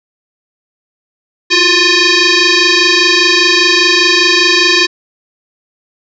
sine tone with frequency modulation, 1046.5 Hz, C6, in tune, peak -6 dBFS, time 1.5-4.87 s, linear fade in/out 20 ms, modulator 706 Hz, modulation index 6.1, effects none

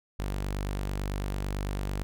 sawtooth tone, 49 Hz, G1, in tune, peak -26 dBFS, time 0.19-2.03 s, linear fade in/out 0 ms, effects none

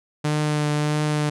sawtooth tone with vibrato, 150 Hz, D3, 37 cents sharp, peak -16 dBFS, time 0.24-1.3 s, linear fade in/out 10 ms, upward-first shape triangle, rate 1.6 Hz, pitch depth 17 cents each way, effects resampled to 24000 Hz

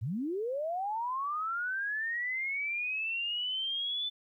sine linear sweep, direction up, 92.5 to 3520 Hz, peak -31 dBFS, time 0.01-4.1 s, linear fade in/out 20 ms, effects 12-bit

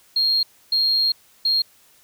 sine tone bursts at uneven times, 4237 Hz, C8, 21 cents sharp, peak -15 dBFS, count 3, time 0.16-0.43 / 0.72-1.12 / 1.45-1.62 s, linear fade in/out 5 ms, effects tanh soft clip ceiling -12 dBFS + white hiss -55 dBFS RMS until 2.03 s

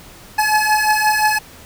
25% pulse beating tone pair, 851 / 856.7 Hz, G#5 / A5, +42 / -46 cents, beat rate 5.7 Hz, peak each -13 / -12 dBFS, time 0.38-1.39 s, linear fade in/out 10 ms, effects pink hiss -41 dBFS RMS until 1.65 s

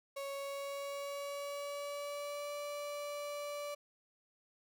35% pulse tone with pitch glide, 554.4 to 581.6 Hz, C#5 to D5, 0 to -17 cents, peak -38 dBFS, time 0.16-3.75 s, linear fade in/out 10 ms, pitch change +83 cents, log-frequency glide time 0.29-2.53 s, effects none

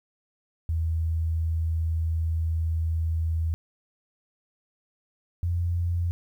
sine tone pair in turn, 81.3 / 86.49 Hz, E2 / F2, -23 / -16 cents, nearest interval minor second, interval 107 cents, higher second, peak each -23 dBFS, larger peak neither, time 0.69-3.54 / 5.43-6.11 s, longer first, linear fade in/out 0 ms, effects 10-bit

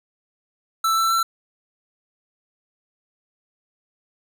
square tone with pitch steps, 1324 / 1334 / 1344 Hz, E6 / E6 / E6, +7 / +20 / +33 cents, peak -18 dBFS, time 0.84-1.23 s, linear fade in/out 5 ms, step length 130 ms, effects none

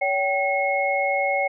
sine tone cluster, 564 / 773 / 2171 Hz, C#5 / G5 / C#7, +30 / -24 / -37 cents, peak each -24 dBFS, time 0.01-1.48 s, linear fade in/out 10 ms, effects none

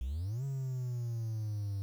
triangle exponential two-way sweep, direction up then down, 58.27 to 138.59 to 97.8 Hz, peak -31 dBFS, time 0.01-1.82 s, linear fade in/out 0 ms, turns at 0.44 s, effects tanh soft clip ceiling -27 dBFS + 10-bit

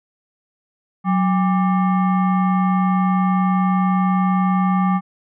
sine tone with frequency modulation, 185.5 Hz, F#3, 5 cents sharp, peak -14 dBFS, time 1.04-5.01 s, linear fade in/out 50 ms, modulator 990 Hz, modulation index 0.75, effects none

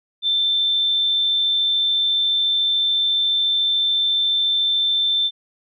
sine tone, 3553 Hz, A7, 16 cents sharp, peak -16 dBFS, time 0.22-5.31 s, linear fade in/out 50 ms, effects none

